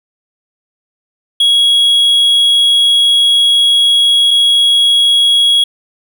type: tone pair in turn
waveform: triangle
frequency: 3322 / 3322 Hz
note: G#7 / G#7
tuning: 0 / 0 cents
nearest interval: unison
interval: 0 cents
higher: neither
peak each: -5 dBFS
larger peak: neither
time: 1.4-4.31 / 4.31-5.64 s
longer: first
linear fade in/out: 5 ms
effects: none